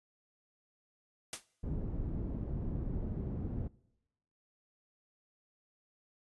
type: noise with exponential decay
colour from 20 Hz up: white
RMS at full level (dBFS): -34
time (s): 1.33-1.45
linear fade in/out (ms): 1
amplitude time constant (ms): 24
type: low-pass noise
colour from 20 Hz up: pink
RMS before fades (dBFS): -37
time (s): 1.63-3.68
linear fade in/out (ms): 10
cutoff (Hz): 270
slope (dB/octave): 12
effects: noise-tail reverb RT60 0.9 s tail -23 dB re dry + resampled to 24000 Hz